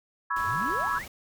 sine chord, C# minor seventh, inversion third, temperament equal with one note detuned, 987.8 / 1108.7 / 1318.5 / 1667 Hz, B5 / C#6 / E6 / G#6, 0 / 0 / 0 / +6 cents, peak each -31 dBFS, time 0.3-0.99 s, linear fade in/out 10 ms
pink noise, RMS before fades -43 dBFS, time 0.36-1.08 s, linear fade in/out 5 ms
sine exponential sweep, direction up, 77.3 to 2500 Hz, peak -34 dBFS, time 0.44-1.06 s, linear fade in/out 50 ms
effects none

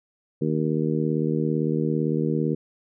harmonic tone, 77.78 Hz, D#2, in tune, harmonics 2 / 3 / 4 / 5 / 6, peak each -25 / -27 / -28 / -29 / -30 dBFS, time 0.41-2.55 s, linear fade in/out 10 ms, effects none

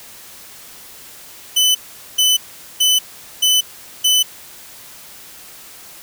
sawtooth tone bursts, 3009 Hz, F#7, 28 cents sharp, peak -8 dBFS, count 5, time 1.56-4.23 s, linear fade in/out 10 ms, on 190 ms, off 430 ms, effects white hiss -39 dBFS RMS until 6.02 s

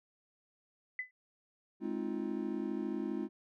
sine tone with exponential decay, 2009 Hz, B6, 29 cents sharp, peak -31 dBFS, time 0.99-1.11 s, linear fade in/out 2 ms, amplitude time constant 26 ms
triangle chord, F minor seventh, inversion first, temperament just, 209.5 / 261.9 / 314.3 / 349.2 Hz, Ab3 / C4 / Eb4 / F4, +15 / +2 / +18 / 0 cents, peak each -38 dBFS, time 1.8-3.29 s, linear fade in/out 50 ms
effects none

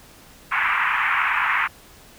pink band-pass noise, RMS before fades -21 dBFS, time 0.51-1.68 s, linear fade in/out 20 ms, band 960 to 2500 Hz, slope 48 dB/octave, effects pink hiss -48 dBFS RMS until 2.18 s

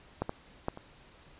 clicks, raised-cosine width 1 ms, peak -16 / -19 / -16 / -29 dBFS, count 4, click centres 0.22 / 0.294 / 0.684 / 0.774 s, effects pink hiss -57 dBFS RMS until 1.39 s + resampled to 8000 Hz

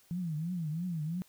sine tone with vibrato, 165.8 Hz, E3, 10 cents sharp, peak -32 dBFS, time 0.11-1.22 s, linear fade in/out 0 ms, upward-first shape triangle, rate 3 Hz, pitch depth 200 cents each way, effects white hiss -64 dBFS RMS until 1.28 s

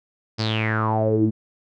sawtooth tone with low-pass filter sweep, 110 Hz, A2, in tune, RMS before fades -21 dBFS, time 0.38-1.31 s, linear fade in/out 20 ms, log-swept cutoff 5100 to 250 Hz, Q 8.5, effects none

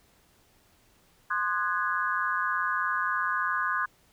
sine chord, Ab dominant seventh, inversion first, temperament equal with one note detuned, 1046.5 / 1223.1 / 1480 / 1661.2 Hz, C6 / Eb6 / Gb6 / Ab6, 0 / -30 / 0 / 0 cents, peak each -31 dBFS, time 1.3-3.86 s, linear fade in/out 10 ms, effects pink hiss -63 dBFS RMS until 4.12 s

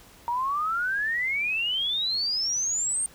sine exponential sweep, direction up, 932.3 to 8870 Hz, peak -24 dBFS, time 0.28-3.06 s, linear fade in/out 0 ms, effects pink hiss -52 dBFS RMS until 3.14 s

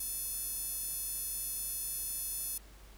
10% pulse tone with high-pass filter, 868 Hz, A5, 24 cents flat, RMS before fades -38 dBFS, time 0-2.58 s, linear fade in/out 5 ms, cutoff 9400 Hz, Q 6.9, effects added 50 Hz sine -53 dBFS peak until 2.97 s + pink hiss -59 dBFS RMS until 2.97 s

